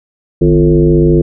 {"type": "tone with frequency modulation", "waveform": "sine", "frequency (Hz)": 250.5, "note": "B3", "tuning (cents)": 25, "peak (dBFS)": -5, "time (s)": [0.41, 1.22], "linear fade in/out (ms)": 10, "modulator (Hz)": 95, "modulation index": 1.9, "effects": []}